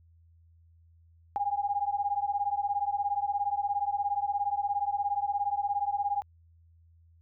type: beating tone pair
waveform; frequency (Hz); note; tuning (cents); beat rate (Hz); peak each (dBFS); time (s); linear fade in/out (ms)
sine; 804 / 821; G5 / G#5; +44 / -20; 17; -30 / -30; 1.36-6.22; 0
effects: added 83 Hz sine -57 dBFS peak until 7.21 s